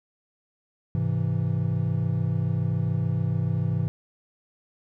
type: chord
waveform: triangle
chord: Ab augmented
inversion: none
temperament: equal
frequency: 103.83 / 130.81 / 164.81 Hz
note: Ab2 / C3 / E3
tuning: 0 / 0 / 0 cents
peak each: -25 dBFS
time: 0.95-3.88 s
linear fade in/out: 0 ms
effects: none